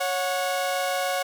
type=tone pair together; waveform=sawtooth; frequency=554.4 / 730.3 Hz; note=C#5 / F#5; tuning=0 / -23 cents; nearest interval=perfect fourth; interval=477 cents; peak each=-23 dBFS; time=0-1.23 s; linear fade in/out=10 ms; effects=none